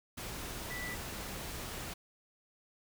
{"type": "tone in noise", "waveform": "sine", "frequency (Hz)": 1973, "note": "B6", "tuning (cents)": -2, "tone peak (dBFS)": -40, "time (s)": [0.7, 0.95], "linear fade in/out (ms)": 10, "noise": "pink", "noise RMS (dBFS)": -42, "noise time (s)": [0.17, 1.94], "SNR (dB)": -1, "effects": []}